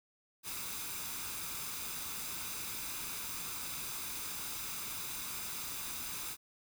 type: noise with comb filter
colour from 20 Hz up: white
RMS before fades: -41 dBFS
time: 0.43-6.37 s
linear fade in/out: 50 ms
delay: 0.81 ms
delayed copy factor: +0.5
effects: none